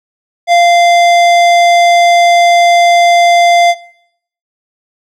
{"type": "tone with tanh clipping", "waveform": "sine", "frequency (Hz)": 693, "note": "F5", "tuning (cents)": -14, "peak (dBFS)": -6, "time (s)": [0.47, 3.75], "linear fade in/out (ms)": 50, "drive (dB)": 17, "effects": ["noise-tail reverb RT60 0.7 s tail -19 dB re dry"]}